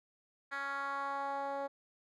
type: tone with band-pass filter sweep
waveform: 10% pulse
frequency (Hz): 278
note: C#4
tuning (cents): +5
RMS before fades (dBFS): -38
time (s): 0.51-1.68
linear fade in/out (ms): 20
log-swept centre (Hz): 1700 to 610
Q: 2.3
effects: none